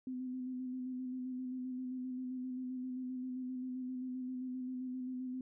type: tone with vibrato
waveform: sine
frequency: 254.7 Hz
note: C4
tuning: 46 cents flat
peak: -38 dBFS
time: 0.07-5.41 s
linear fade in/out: 2 ms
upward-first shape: square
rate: 7.6 Hz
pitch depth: 20 cents each way
effects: none